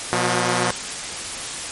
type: tone pair together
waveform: 5% pulse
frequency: 122.07 / 179 Hz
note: B2 / F3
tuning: -20 / +43 cents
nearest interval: perfect fifth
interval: 663 cents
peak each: -10 dBFS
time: 0.13-0.71 s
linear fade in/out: 0 ms
effects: white hiss -29 dBFS RMS until 1.71 s + MP3 48 kbps